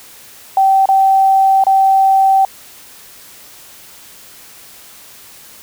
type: tone with dropouts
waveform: sine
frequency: 774 Hz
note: G5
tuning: 22 cents flat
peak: -7 dBFS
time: 0.57-2.45 s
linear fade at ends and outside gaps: 2 ms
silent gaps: 0.857-0.888 / 1.639-1.667 s
effects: white hiss -39 dBFS RMS until 5.62 s